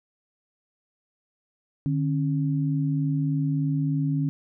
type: tone pair together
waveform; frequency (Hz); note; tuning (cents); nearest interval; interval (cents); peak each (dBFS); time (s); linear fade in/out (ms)
sine; 149.72 / 273; D3 / C#4; +34 / -26; minor seventh; 1040; -23 / -27; 1.86-4.29; 0
effects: none